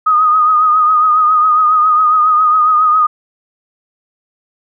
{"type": "tone with vibrato", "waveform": "sine", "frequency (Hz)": 1244.5, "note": "D#6", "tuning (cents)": 0, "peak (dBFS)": -7, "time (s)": [0.06, 3.07], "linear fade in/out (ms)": 10, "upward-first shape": "triangle", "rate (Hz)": 7.3, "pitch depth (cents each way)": 53, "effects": []}